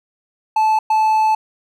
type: tone bursts at uneven times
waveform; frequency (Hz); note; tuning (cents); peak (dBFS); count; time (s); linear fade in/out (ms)
triangle; 871; A5; -18; -10; 2; 0.56-0.79 / 0.9-1.35; 5
effects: none